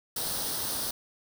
white noise with comb filter, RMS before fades -32 dBFS, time 0.16-0.91 s, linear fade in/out 5 ms, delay 0.21 ms, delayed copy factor +0.65, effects none

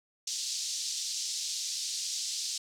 pink band-pass noise, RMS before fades -35 dBFS, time 0.27-2.58 s, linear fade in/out 5 ms, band 4300 to 7200 Hz, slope 24 dB/octave, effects none

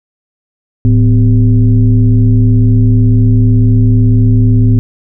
sine tone with frequency modulation, 110 Hz, A2, in tune, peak -4 dBFS, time 0.85-4.79 s, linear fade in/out 0 ms, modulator 142 Hz, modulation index 0.81, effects none

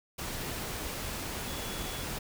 sine tone in noise, 3392 Hz, G#7, 36 cents sharp, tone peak -46 dBFS, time 1.47-2.04 s, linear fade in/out 10 ms, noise pink, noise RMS -37 dBFS, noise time 0.18-2.19 s, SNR -12 dB, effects none

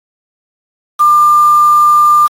sine tone with quantisation, 1196 Hz, D6, 31 cents sharp, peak -4 dBFS, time 0.99-2.28 s, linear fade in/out 20 ms, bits 4, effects AAC 48 kbps

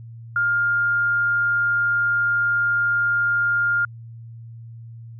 sine tone, 1407 Hz, F6, 12 cents sharp, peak -17 dBFS, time 0.36-3.85 s, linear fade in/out 2 ms, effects added 115 Hz sine -36 dBFS peak until 5.19 s

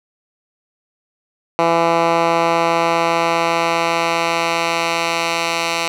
10% pulse tone with band-pass filter sweep, 167.5 Hz, E3, 28 cents sharp, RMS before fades -17 dBFS, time 1.59-5.88 s, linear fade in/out 0 ms, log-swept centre 920 to 3100 Hz, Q 0.7, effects none

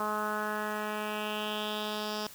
10% pulse tone with low-pass filter sweep, 211.9 Hz, G#3, 35 cents sharp, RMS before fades -34 dBFS, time 0-2.27 s, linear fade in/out 2 ms, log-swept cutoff 1200 to 5100 Hz, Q 3.5, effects white hiss -50 dBFS RMS until 2.34 s

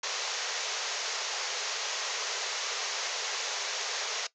white band-pass noise, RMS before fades -34 dBFS, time 0.03-4.27 s, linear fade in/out 5 ms, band 400 to 6900 Hz, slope 96 dB/octave, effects noise-tail reverb RT60 0.1 s tail -17 dB re dry

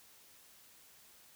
silence, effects white hiss -61 dBFS RMS until 1.35 s

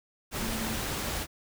sine tone in noise, 223.3 Hz, A3, 26 cents sharp, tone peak -34 dBFS, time 0.39-0.78 s, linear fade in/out 50 ms, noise pink, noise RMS -33 dBFS, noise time 0.31-1.27 s, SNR -4 dB, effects none

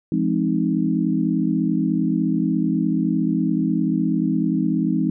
sine chord, F minor seventh, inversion none, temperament equal with one note detuned, 170.92 / 207.7 / 261.6 / 311.1 Hz, F3 / Ab3 / C4 / Eb4, -37 / 0 / 0 / 0 cents, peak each -23 dBFS, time 0.12-5.1 s, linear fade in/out 2 ms, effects none

